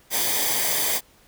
white noise with comb filter, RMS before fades -23 dBFS, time 0.1-1.01 s, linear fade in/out 50 ms, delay 0.73 ms, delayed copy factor -0.65, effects pink hiss -56 dBFS RMS until 1.27 s

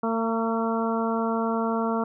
harmonic tone with a mistuned harmonic, 226.4 Hz, A3, 50 cents sharp, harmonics 1 / 2 / 3 / 4 / 5 / 6, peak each -26 / -29 / -31 / -32 / -33 / -34 dBFS, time 0.03-2.04 s, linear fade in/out 5 ms, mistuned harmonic 4, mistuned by +20 cents, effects none

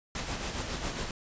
pink noise with tremolo, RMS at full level -33 dBFS, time 0.15-1.11 s, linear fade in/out 2 ms, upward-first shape sine, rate 7.3 Hz, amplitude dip 45%, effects resampled to 16000 Hz

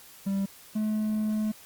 triangle tone pair in turn, 196 / 214.7 Hz, G3 / A3, 0 / -42 cents, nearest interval major second, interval 158 cents, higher second, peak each -23 / -23 dBFS, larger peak neither, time 0.26-0.46 / 0.75-1.52 s, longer second, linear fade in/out 10 ms, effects white hiss -51 dBFS RMS until 1.65 s + Opus 48 kbps

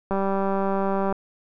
click train, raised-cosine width 1 ms, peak -12 dBFS, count 199, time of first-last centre 0.11-1.125 s, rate 195 Hz, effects none

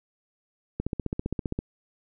click train, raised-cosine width 3 ms, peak -15 dBFS, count 13, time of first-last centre 0.8-1.589 s, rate 15.2 Hz, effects none

